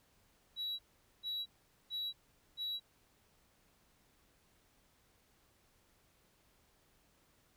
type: tone bursts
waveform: sine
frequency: 3901 Hz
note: B7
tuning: 22 cents flat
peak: -34 dBFS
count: 4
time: 0.56-2.8 s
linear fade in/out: 50 ms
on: 230 ms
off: 440 ms
effects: tanh soft clip ceiling -36 dBFS + pink hiss -71 dBFS RMS until 7.56 s